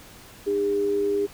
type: tone pair together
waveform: sine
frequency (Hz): 303.5 / 404.5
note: D#4 / G#4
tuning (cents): -43 / -46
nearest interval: perfect fourth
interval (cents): 497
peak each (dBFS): -31 / -21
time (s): 0.46-1.27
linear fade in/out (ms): 20
effects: pink hiss -47 dBFS RMS until 1.33 s

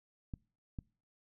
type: clicks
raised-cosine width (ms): 5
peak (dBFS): -28 / -28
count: 2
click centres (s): 0.338 / 0.788
effects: noise-tail reverb RT60 0.4 s tail -25 dB re dry

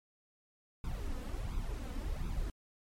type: noise with flanger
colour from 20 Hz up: brown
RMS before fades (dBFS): -37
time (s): 0.84-2.5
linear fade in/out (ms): 2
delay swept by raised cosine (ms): 0.8 to 4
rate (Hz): 1.4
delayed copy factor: +0.75
effects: MP3 64 kbps

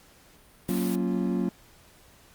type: noise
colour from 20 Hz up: white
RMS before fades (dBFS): -38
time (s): 0.68-0.96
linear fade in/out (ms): 10
type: chord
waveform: triangle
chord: Gb major seventh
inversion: none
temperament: equal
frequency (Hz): 185 / 233.1 / 277.2 / 349.2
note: Gb3 / Bb3 / Db4 / F4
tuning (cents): 0 / 0 / 0 / 0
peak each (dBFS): -26 / -28 / -30 / -30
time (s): 0.69-1.49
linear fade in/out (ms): 0
effects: pink hiss -56 dBFS RMS until 2.34 s + Opus 48 kbps

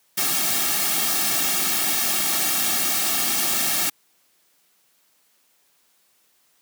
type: noise with comb filter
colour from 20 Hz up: white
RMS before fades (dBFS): -22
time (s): 0.17-3.9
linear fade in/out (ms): 10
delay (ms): 2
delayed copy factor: -0.9
effects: white hiss -63 dBFS RMS until 6.61 s + high-pass 150 Hz 12 dB/octave

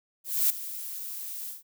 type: noise with ADSR envelope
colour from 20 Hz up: violet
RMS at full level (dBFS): -22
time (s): 0.24-1.63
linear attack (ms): 260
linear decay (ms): 4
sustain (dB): -15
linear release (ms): 150
effects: none

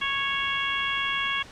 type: harmonic tone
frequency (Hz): 553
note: C#5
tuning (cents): -4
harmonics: 2 / 3 / 4 / 5 / 6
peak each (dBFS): -31 / -31 / -31 / -31 / -31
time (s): 0.01-1.43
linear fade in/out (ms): 10
effects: pink hiss -46 dBFS RMS until 1.51 s + low-pass 6000 Hz 12 dB/octave

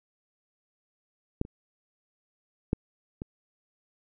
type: clicks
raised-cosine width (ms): 3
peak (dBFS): -13 / -30 / -11 / -22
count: 4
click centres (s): 1.414 / 1.451 / 2.731 / 3.219
effects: none

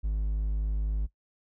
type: tone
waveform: triangle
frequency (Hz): 52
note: G#1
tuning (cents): +3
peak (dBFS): -24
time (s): 0.03-1.07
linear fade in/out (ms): 20
effects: noise-tail reverb RT60 0.1 s tail -17 dB re dry

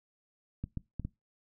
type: clicks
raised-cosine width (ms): 5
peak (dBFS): -23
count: 4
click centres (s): 0.64 / 0.773 / 0.997 / 1.05
effects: noise-tail reverb RT60 0.2 s tail -21 dB re dry

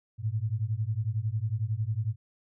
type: beating tone pair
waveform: sine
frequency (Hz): 103.83 / 114.83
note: G#2 / A#2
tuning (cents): 0 / -26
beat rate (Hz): 11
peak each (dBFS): -30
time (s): 0.18-2.16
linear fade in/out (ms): 50
effects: none

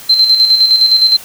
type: tone with tremolo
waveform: sine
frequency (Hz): 4107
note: C8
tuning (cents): -33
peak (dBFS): -4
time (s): 0.09-1.17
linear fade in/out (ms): 10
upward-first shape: square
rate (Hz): 9.7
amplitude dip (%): 50
effects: white hiss -33 dBFS RMS until 1.24 s

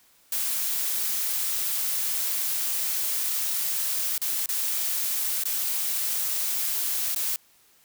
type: noise with dropouts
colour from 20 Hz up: blue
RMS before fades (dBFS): -27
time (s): 0.32-7.36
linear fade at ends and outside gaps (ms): 2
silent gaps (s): 4.179-4.216 / 4.46-4.489 / 5.437-5.454 / 7.148-7.16
effects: white hiss -60 dBFS RMS until 7.84 s

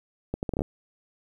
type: accelerating click train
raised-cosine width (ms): 2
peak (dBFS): -15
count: 8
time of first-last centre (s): 0.34-0.619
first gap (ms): 89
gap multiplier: 0.71
effects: 9-bit

